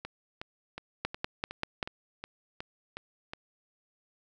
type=two click trains; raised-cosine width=0.3 ms; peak=-22 / -14 dBFS; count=10 / 5; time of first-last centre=0.05-3.335 / 1.05-1.828 s; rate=2.74 / 5.14 Hz; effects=none